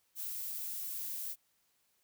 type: noise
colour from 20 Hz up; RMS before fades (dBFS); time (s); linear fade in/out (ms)
violet; -40; 0.15-1.36; 50
effects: white hiss -75 dBFS RMS until 2.03 s